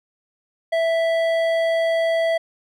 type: tone with hard clipping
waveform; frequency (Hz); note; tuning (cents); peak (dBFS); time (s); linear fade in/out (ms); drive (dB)
sine; 659.3; E5; 0; -19; 0.72-2.38; 10; 10
effects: none